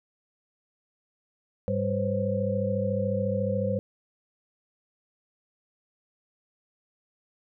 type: tone cluster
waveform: sine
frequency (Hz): 103.7 / 196.5 / 503 / 537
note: G#2 / G3 / B4 / C5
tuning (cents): -2 / +4 / +32 / +45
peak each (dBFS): -30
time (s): 1.68-3.79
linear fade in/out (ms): 0
effects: none